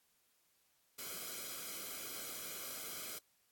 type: noise with comb filter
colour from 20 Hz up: white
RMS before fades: -45 dBFS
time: 0.98-3.19 s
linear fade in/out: 10 ms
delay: 1.1 ms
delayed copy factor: -0.7
effects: white hiss -75 dBFS RMS until 3.51 s + AAC 64 kbps